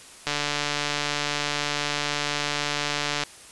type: click train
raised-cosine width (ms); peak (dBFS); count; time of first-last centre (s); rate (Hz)
0.2; -8; 434; 0.27-3.236; 146
effects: white hiss -46 dBFS RMS until 3.51 s + resampled to 24000 Hz